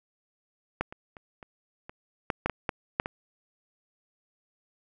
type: clicks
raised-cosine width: 0.5 ms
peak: -12 / -26 / -30 / -29 / -26 / -11 / -11 / -13 / -12 / -8 / -17 dBFS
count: 11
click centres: 0.81 / 0.925 / 1.168 / 1.428 / 1.895 / 2.302 / 2.46 / 2.497 / 2.692 / 2.999 / 3.059 s
effects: none